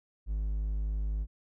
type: tone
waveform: triangle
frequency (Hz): 51.91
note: G#1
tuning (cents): 0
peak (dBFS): -27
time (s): 0.26-1.27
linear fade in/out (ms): 50
effects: none